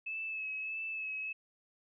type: tone with vibrato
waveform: sine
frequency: 2600 Hz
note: E7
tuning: 24 cents flat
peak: -36 dBFS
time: 0.06-1.33 s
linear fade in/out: 10 ms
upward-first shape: sine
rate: 1.6 Hz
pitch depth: 27 cents each way
effects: none